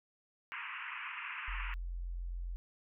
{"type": "band-pass noise", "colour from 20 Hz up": "white", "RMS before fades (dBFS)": -43, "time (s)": [0.52, 1.74], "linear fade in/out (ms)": 0, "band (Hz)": [940, 2800], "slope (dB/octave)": 96}
{"type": "tone", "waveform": "sine", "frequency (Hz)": 43.65, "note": "F1", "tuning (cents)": 0, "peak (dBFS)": -37, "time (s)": [1.48, 2.56], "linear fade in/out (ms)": 0}
{"effects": []}